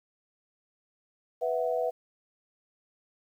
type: chord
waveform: sine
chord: B suspended fourth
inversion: none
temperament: just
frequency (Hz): 493.9 / 658.5 / 740.8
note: B4 / E5 / F#5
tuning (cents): 0 / -2 / +2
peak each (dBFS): -29 / -30 / -34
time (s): 1.41-1.91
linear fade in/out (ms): 20
effects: 10-bit